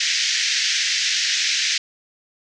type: band-pass noise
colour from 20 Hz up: white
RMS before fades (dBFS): -21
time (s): 0-1.78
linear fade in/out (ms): 5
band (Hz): 1700 to 6300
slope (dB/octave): 48
effects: none